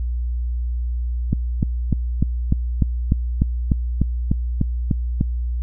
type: click train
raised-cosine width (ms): 5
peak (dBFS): -4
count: 14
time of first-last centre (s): 1.33-5.211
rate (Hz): 3.35
effects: added 60 Hz sine -20 dBFS peak until 5.62 s